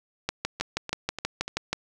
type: two click trains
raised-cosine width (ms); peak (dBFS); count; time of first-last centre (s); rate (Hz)
0.2; -9 / -16; 10 / 4; 0.29-1.73 / 0.6-1.48; 6.25 / 3.41
effects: none